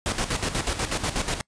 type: noise with tremolo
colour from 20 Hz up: pink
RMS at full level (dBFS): -25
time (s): 0.06-1.41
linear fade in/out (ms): 0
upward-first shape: square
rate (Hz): 8.2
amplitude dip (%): 65
effects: noise-tail reverb RT60 0.1 s tail -26 dB re dry + resampled to 22050 Hz